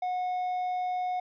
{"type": "tone", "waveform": "triangle", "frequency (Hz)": 729, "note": "F#5", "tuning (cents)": -26, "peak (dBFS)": -26, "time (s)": [0.02, 1.2], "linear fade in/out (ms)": 5, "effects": ["resampled to 11025 Hz"]}